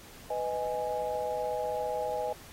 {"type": "chord", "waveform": "sine", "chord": "G# minor", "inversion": "first", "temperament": "just", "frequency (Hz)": [498.4, 623, 830.6], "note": ["B4", "D#5", "G#5"], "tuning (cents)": [16, 2, 0], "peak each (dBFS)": -34, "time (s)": [0.3, 2.33], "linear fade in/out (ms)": 5, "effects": ["pink hiss -51 dBFS RMS until 2.52 s", "AAC 48 kbps"]}